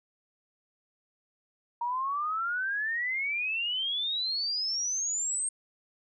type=exponential sweep; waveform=sine; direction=up; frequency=935 to 8570 Hz; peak=-28 dBFS; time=1.81-5.49 s; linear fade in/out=5 ms; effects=none